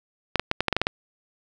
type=clicks; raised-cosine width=0.3 ms; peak=-5 dBFS; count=9; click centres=0.357 / 0.396 / 0.514 / 0.606 / 0.683 / 0.727 / 0.766 / 0.816 / 0.869 s; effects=none